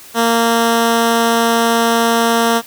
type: tone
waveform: 10% pulse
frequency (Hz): 230.9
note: A#3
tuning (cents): -16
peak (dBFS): -3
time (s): 0.14-2.62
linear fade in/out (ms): 50
effects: white hiss -38 dBFS RMS until 2.66 s + high-pass 80 Hz 12 dB/octave